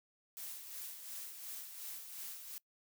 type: noise with tremolo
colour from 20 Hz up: blue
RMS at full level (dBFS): -45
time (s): 0.37-2.58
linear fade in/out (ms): 0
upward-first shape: sine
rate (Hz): 2.8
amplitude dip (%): 50
effects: noise-tail reverb RT60 0.1 s tail -23 dB re dry